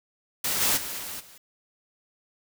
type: noise with level steps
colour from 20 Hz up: white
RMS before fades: -27 / -23 / -34 / -36 / -50 dBFS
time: 0.44-1.38 s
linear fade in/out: 5 ms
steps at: 0.6 / 0.76 / 0.98 / 1.19 s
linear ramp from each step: 20 ms
effects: none